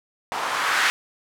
violet noise with low-pass filter sweep, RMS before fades -23 dBFS, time 0.32-0.9 s, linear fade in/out 0 ms, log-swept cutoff 830 to 1700 Hz, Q 2, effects none

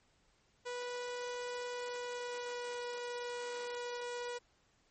sawtooth tone with pitch glide, 490 to 485.2 Hz, B4 to B4, -14 to -31 cents, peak -35 dBFS, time 0.65-4.39 s, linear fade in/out 20 ms, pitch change -17 cents, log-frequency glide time 1.71-2.91 s, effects pink hiss -72 dBFS RMS until 4.9 s + MP3 32 kbps

